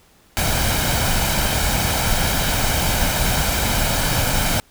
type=noise with comb filter; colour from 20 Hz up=pink; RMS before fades=-19 dBFS; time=0.37-4.6 s; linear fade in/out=0 ms; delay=1.3 ms; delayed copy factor=+0.5; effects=pink hiss -54 dBFS RMS until 4.7 s